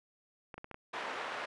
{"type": "clicks", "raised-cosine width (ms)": 0.5, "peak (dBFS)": -30, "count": 5, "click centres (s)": [0.542, 0.58, 0.644, 0.713, 0.744]}
{"type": "band-pass noise", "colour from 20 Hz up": "pink", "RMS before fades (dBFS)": -40, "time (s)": [0.93, 1.46], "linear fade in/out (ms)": 10, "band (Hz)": [680, 2100], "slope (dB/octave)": 12}
{"effects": ["resampled to 24000 Hz"]}